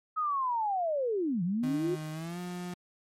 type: linear two-way sweep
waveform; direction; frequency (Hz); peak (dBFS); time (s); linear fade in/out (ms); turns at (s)
sine; down then up; 1283 to 164.81 to 371.5; -27; 0.16-1.96; 20; 1.43
type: tone with pitch glide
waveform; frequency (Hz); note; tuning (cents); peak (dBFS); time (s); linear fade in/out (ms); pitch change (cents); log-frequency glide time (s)
35% pulse; 155 to 178.05; D#3 to F3; -6 to +34; -34; 1.63-2.74; 5; +240; 2.12-2.39
effects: MP3 64 kbps